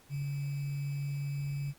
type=tone with sample-and-hold; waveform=sine; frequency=141.5 Hz; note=C#3; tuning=36 cents sharp; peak=-32 dBFS; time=0.09-1.74 s; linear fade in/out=50 ms; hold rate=2450 Hz; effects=pink hiss -61 dBFS RMS until 1.78 s + Opus 48 kbps